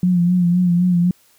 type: tone with vibrato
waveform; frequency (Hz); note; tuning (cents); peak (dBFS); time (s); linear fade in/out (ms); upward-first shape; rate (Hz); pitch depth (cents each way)
sine; 177.1; F3; +24; -12; 0.03-1.11; 2; sine; 3.9; 46
effects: white hiss -55 dBFS RMS until 1.38 s